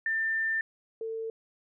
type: tone pair in turn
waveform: sine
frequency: 1790 / 448.3 Hz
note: A6 / A4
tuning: +29 / +32 cents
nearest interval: 2 octaves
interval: 2397 cents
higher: first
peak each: -26 / -32 dBFS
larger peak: first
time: 0.06-0.61 / 1.01-1.3 s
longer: first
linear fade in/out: 2 ms
effects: none